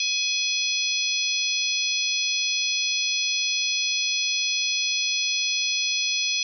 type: harmonic tone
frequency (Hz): 841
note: G#5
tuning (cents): +22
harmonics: 3 / 4 / 5 / 6 / 7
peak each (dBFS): -27 / -28 / -29 / -30 / -30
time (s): 0-6.43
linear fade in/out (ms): 2
effects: none